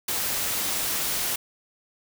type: noise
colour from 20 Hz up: white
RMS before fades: -27 dBFS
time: 0.08-1.36 s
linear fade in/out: 5 ms
effects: none

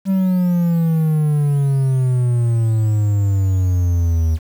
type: exponential sweep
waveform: triangle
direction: down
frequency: 194.4 to 78.9 Hz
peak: -11 dBFS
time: 0.05-4.39 s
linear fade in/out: 50 ms
effects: 7-bit

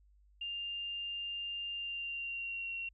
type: tone with pitch glide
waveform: sine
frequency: 2800 to 2739 Hz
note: F7 to F7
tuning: +4 to -34 cents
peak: -37 dBFS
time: 0.41-2.89 s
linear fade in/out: 5 ms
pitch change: -38 cents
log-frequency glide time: 1.73-2.75 s
effects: added 50 Hz sine -62 dBFS peak until 2.93 s

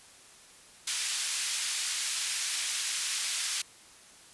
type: band-pass noise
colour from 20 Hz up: white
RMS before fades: -32 dBFS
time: 0.87-3.62 s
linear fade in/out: 5 ms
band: 2000 to 9200 Hz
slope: 12 dB/octave
effects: white hiss -54 dBFS RMS until 4.33 s + resampled to 24000 Hz

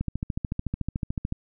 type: click train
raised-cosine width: 5 ms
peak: -15 dBFS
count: 19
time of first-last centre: 0.01-1.324 s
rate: 13.7 Hz
effects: none

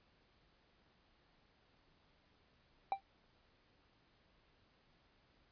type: tone with exponential decay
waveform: triangle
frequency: 783 Hz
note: G5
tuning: 2 cents flat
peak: -27 dBFS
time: 2.92-3.01 s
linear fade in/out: 1 ms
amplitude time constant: 18 ms
effects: pink hiss -72 dBFS RMS until 5.51 s + resampled to 11025 Hz

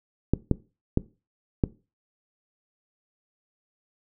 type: clicks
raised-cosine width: 3 ms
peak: -7 dBFS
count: 4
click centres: 0.336 / 0.513 / 0.974 / 1.638 s
effects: noise-tail reverb RT60 0.3 s tail -19 dB re dry

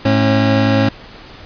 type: tone pair together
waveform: 25% pulse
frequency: 108.14 / 272.5 Hz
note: A2 / C#4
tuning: -30 / -29 cents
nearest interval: octave + major third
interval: 1601 cents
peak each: -10 dBFS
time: 0.05-0.89 s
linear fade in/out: 5 ms
effects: pink hiss -37 dBFS RMS until 1.45 s + resampled to 11025 Hz

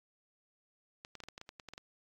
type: clicks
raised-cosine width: 0.2 ms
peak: -29 dBFS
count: 12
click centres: 1.049 / 1.153 / 1.203 / 1.237 / 1.286 / 1.379 / 1.414 / 1.491 / 1.598 / 1.687 / 1.736 / 1.779 s
effects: AAC 48 kbps

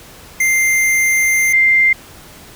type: tone pair in turn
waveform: square / sine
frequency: 2094 / 2094 Hz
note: C7 / C7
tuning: +1 / +1 cents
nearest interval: unison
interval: 0 cents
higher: neither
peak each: -12 / -8 dBFS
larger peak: second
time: 0.4-1.53 / 1.53-1.93 s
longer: first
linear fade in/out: 5 ms
effects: pink hiss -39 dBFS RMS until 2.55 s

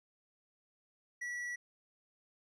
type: tone with tanh clipping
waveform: sine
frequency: 1942 Hz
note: B6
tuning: 30 cents flat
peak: -39 dBFS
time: 1.21-1.56 s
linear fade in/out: 10 ms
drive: 8 dB
effects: none

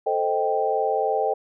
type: chord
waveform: sine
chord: A half-diminished seventh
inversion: none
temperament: equal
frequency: 440 / 523.3 / 622.3 / 784 Hz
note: A4 / C5 / Eb5 / G5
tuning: 0 / 0 / 0 / 0 cents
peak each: -25 / -27 / -27 / -24 dBFS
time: 0.06-1.34 s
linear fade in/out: 10 ms
effects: none

